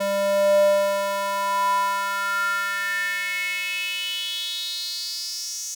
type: tone with high-pass filter sweep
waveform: square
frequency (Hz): 198.5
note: G3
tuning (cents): +22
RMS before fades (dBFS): -24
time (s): 0-5.75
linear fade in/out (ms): 10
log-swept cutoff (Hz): 450 to 6300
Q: 6.2
effects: none